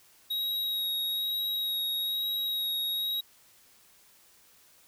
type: tone with vibrato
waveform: square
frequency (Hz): 3800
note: A#7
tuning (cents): +33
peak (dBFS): -29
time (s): 0.3-3.21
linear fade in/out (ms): 10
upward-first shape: sine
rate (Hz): 1.1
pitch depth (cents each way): 13
effects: white hiss -60 dBFS RMS until 4.87 s